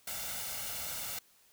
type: noise with comb filter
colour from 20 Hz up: white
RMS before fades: -39 dBFS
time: 0.07-1.19 s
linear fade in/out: 5 ms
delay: 1.4 ms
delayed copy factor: +0.6
effects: white hiss -65 dBFS RMS until 1.52 s